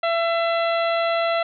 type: harmonic tone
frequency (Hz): 671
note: E5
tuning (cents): +31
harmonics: 1 / 2 / 3 / 4 / 5 / 6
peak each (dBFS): -20 / -26 / -30 / -32 / -34 / -36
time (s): 0.03-1.43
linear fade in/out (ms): 5
effects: none